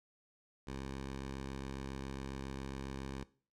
10% pulse tone, 67.3 Hz, C2, 49 cents sharp, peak -33 dBFS, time 0.67-3.24 s, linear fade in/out 5 ms, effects noise-tail reverb RT60 0.4 s tail -19 dB re dry + low-pass 8000 Hz 12 dB/octave

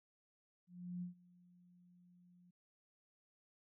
sine tone with ADSR envelope, 177.8 Hz, F3, 31 cents sharp, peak -40 dBFS, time 0.67-2.51 s, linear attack 350 ms, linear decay 120 ms, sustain -24 dB, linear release 9 ms, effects none

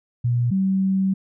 sine tone pair in turn, 120.7 / 191.6 Hz, B2 / G3, -39 / -39 cents, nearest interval minor sixth, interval 800 cents, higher second, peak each -17 dBFS, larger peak neither, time 0.24-0.51 / 0.51-1.14 s, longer second, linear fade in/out 10 ms, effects none

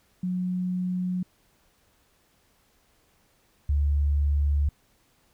sine tone pair in turn, 181.8 / 72.15 Hz, F#3 / D2, -30 / -30 cents, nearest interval octave + major third, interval 1600 cents, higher first, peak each -25 / -20 dBFS, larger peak second, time 0.23-1.23 / 3.69-4.69 s, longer neither, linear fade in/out 5 ms, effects pink hiss -65 dBFS RMS until 5.33 s

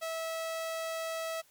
sawtooth tone, 651 Hz, E5, 22 cents flat, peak -30 dBFS, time 0.01-1.42 s, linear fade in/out 20 ms, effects white hiss -64 dBFS RMS until 1.5 s + MP3 96 kbps

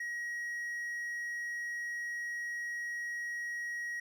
triangle tone, 1900 Hz, A#6, 33 cents sharp, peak -34 dBFS, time 0-4 s, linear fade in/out 5 ms, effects none

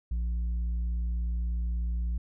sine tone with tanh clipping, 58.27 Hz, A#1, in tune, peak -28 dBFS, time 0.11-2.18 s, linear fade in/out 5 ms, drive 4 dB, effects none

